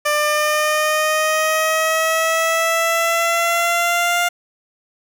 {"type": "exponential sweep", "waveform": "15% pulse", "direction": "up", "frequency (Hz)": [594, 702], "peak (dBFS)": -9, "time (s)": [0.05, 4.29], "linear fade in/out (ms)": 10, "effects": []}